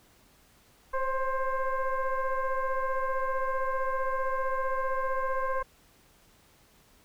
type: tone with frequency modulation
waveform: sine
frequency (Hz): 523.3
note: C5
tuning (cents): 0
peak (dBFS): -26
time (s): 0.93-5.63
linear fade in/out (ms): 10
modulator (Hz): 531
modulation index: 1.6
effects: pink hiss -61 dBFS RMS until 7.04 s

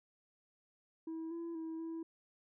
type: tone with pitch steps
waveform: sine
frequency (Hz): 324.1 / 335.8 / 323.5 / 327.7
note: E4 / E4 / E4 / E4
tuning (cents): -29 / +32 / -32 / -10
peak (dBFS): -37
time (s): 1.07-2.03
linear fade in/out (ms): 5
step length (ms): 240
effects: tanh soft clip ceiling -39 dBFS

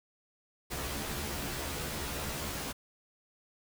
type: noise with comb filter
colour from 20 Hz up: pink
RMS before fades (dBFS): -37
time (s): 0.7-2.73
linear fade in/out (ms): 20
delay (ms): 14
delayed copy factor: +1
effects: none

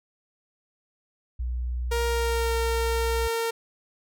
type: tone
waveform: sine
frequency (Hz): 61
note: B1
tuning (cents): -21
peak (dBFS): -26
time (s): 1.39-3.28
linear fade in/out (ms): 10
type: tone with pitch glide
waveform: sawtooth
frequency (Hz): 468.9 to 458.5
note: A#4 to A#4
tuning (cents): +10 to -29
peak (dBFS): -21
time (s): 1.91-3.51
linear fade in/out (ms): 10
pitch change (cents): -39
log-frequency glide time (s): 2.05-2.55
effects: none

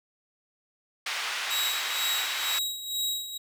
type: band-pass noise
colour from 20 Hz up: white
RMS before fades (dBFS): -32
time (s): 1.06-2.59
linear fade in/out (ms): 5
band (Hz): 1100 to 3300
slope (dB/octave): 12
type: tone with tremolo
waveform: sawtooth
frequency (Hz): 3831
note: A#7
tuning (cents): +47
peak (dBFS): -23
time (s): 1.5-3.38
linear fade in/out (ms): 10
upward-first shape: sine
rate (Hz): 2.1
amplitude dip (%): 70
effects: none

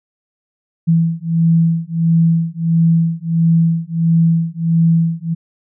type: beating tone pair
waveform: sine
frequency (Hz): 164.7 / 166.2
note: E3 / E3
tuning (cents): -1 / +15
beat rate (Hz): 1.5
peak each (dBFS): -14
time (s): 0.87-5.35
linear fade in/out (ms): 20
effects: none

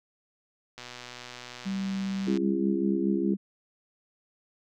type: click train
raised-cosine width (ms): 0.2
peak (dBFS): -24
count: 197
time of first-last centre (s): 0.78-2.373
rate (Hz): 123
type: tone with pitch glide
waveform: sine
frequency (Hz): 194.1 to 197.72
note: G3 to G3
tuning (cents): -17 to +15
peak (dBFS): -28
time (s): 1.65-3.37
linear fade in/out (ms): 20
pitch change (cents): +32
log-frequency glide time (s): 2.17-2.58
type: harmonic tone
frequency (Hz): 67.5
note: C#2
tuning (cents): -45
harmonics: 3 / 4 / 5 / 6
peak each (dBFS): -33 / -31 / -28 / -34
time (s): 2.27-3.34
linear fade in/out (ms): 5
effects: none

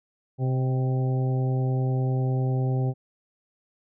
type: harmonic tone with a mistuned harmonic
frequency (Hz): 130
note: C3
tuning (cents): -11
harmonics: 1 / 2 / 3 / 4 / 5 / 6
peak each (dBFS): -22 / -34 / -34 / -38 / -42 / -39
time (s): 0.38-2.94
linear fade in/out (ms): 50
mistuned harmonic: 5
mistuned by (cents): -36
effects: none

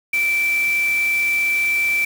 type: tone in noise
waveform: sine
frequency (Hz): 2333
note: D7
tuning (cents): -12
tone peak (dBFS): -16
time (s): 0.13-2.05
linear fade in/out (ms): 5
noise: white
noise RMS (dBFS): -33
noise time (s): 0.13-2.05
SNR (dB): +14
effects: none

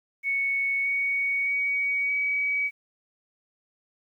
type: tone with pitch steps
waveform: sine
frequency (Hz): 2217 / 2235 / 2253 / 2271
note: C#7 / C#7 / C#7 / C#7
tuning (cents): 0 / +14 / +28 / +41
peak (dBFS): -23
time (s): 0.23-2.71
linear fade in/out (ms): 50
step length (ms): 620
effects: 10-bit

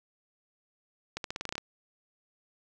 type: accelerating click train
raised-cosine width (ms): 0.2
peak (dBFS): -17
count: 10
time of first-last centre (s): 1.17-1.58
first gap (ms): 72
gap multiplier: 0.88
effects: none

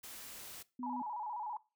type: noise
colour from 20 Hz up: white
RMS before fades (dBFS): -49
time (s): 0.03-0.63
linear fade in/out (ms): 10
type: tone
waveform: sine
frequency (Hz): 250.5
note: B3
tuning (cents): +25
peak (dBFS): -40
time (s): 0.79-1.02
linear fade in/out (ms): 5
type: tone with vibrato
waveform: sine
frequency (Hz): 906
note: A#5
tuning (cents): -50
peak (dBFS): -38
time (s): 0.83-1.57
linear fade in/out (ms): 2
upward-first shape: square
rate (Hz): 15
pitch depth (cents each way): 110
effects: noise-tail reverb RT60 0.3 s tail -20 dB re dry

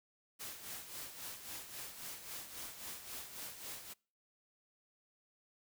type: noise with tremolo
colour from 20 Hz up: white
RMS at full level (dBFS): -45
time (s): 0.39-3.94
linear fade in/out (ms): 20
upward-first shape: sine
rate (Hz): 3.7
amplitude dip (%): 60
effects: noise-tail reverb RT60 0.4 s tail -26 dB re dry

